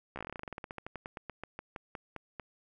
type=slowing click train; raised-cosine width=0.5 ms; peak=-25 dBFS; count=29; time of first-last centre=0.16-2.397 s; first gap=14 ms; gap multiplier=1.11; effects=none